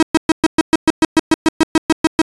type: tone bursts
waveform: 45% pulse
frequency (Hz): 320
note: D#4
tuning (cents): +49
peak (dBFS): -7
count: 16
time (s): 0-2.216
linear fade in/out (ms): 0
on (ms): 26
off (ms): 120
effects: resampled to 24000 Hz